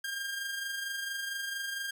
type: tone with amplitude modulation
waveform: sawtooth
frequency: 1606 Hz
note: G6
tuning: 41 cents sharp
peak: -29 dBFS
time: 0.04-1.91 s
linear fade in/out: 5 ms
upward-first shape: sine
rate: 24.4 Hz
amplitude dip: 40%
effects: none